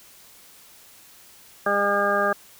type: harmonic tone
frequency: 202.2 Hz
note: G#3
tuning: 46 cents flat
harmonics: 1 / 2 / 3 / 4 / 6 / 7 / 8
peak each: -32 / -28 / -24 / -29 / -24 / -35 / -25 dBFS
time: 1.66-2.33 s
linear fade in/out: 5 ms
effects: white hiss -50 dBFS RMS until 2.59 s